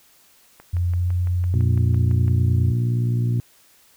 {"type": "click train", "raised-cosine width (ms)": 0.5, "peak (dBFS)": -27, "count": 11, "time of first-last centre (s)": [0.6, 2.281], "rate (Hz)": 5.95}
{"type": "tone with pitch glide", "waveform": "sine", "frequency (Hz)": [88, 89.18], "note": ["F2", "F2"], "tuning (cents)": [14, 37], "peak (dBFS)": -18, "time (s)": [0.73, 2.72], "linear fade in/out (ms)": 10, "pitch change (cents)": 23, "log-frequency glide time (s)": [0.95, 1.06]}
{"type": "harmonic tone", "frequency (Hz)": 59.4, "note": "A#1", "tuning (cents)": 33, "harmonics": [2, 3, 4, 5, 6], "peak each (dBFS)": [-18, -32, -32, -37, -38], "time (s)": [1.54, 3.4], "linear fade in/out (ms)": 0}
{"effects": ["white hiss -55 dBFS RMS until 3.96 s"]}